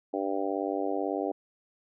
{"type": "harmonic tone", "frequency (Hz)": 98.1, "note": "G2", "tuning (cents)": 2, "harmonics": [3, 4, 5, 6, 7, 8], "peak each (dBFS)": [-33, -34, -35, -36, -36, -37], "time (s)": [0.13, 1.32], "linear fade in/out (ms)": 10, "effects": []}